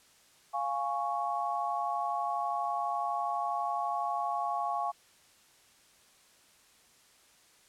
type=chord; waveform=sine; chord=Db major; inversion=first; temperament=equal; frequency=698.5 / 830.6 / 1108.7 Hz; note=F5 / Ab5 / Db6; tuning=0 / 0 / 0 cents; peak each=-34 dBFS; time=0.53-4.92 s; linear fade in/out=20 ms; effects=white hiss -62 dBFS RMS until 7.68 s + low-pass 10000 Hz 12 dB/octave